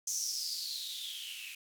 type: noise with band-pass filter sweep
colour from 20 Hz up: violet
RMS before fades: -39 dBFS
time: 0.07-1.55 s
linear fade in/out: 5 ms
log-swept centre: 6300 to 2500 Hz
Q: 8.9
effects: none